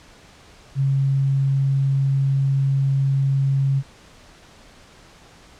sine tone, 136.6 Hz, C#3, 25 cents flat, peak -16 dBFS, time 0.75-3.83 s, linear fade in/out 50 ms, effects pink hiss -48 dBFS RMS until 5.59 s + low-pass 7000 Hz 12 dB/octave

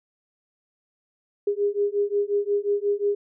sine beating tone pair, 404.9 / 410.5 Hz, G#4 / G#4, -44 / -20 cents, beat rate 5.6 Hz, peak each -24 dBFS, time 1.47-3.15 s, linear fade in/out 5 ms, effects none

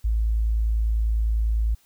sine tone, 55 Hz, A1, in tune, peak -19 dBFS, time 0.04-1.75 s, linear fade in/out 10 ms, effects white hiss -61 dBFS RMS until 1.85 s

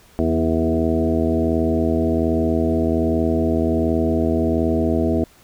harmonic tone with a mistuned harmonic, 81.3 Hz, E2, 23 cents flat, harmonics 1 / 2 / 3 / 4 / 5 / 6 / 8 / 9, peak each -23 / -29 / -21 / -22 / -25 / -28 / -25 / -36 dBFS, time 0.19-5.24 s, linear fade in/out 0 ms, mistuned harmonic 3, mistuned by -21 cents, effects pink hiss -51 dBFS RMS until 5.43 s

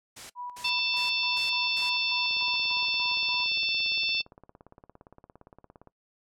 white noise bursts, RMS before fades -42 dBFS, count 5, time 0.16-1.9 s, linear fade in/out 10 ms, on 140 ms, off 260 ms
sine tone with tremolo, 980 Hz, B5, 14 cents flat, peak -35 dBFS, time 0.35-3.49 s, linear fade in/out 50 ms, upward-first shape square, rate 3.4 Hz, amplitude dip 65%
harmonic tone, 887 Hz, A5, 14 cents sharp, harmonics 3 / 4 / 5 / 6, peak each -28 / -30 / -32 / -34 dBFS, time 0.64-4.22 s, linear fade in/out 10 ms
click train, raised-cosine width 1 ms, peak -35 dBFS, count 63, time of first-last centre 2.31-5.873 s, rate 17.4 Hz
effects noise-tail reverb RT60 0.1 s tail -20 dB re dry + low-pass 9000 Hz 12 dB/octave

